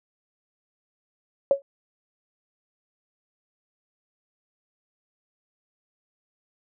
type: tone with exponential decay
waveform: sine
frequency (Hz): 554.4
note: C#5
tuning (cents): 0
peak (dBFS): -11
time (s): 1.51-1.62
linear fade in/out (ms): 1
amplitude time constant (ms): 22
effects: none